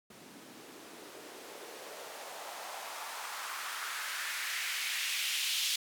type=noise with band-pass filter sweep; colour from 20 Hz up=blue; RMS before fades=-39 dBFS; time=0.1-5.76 s; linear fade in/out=5 ms; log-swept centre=210 to 3400 Hz; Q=2; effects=none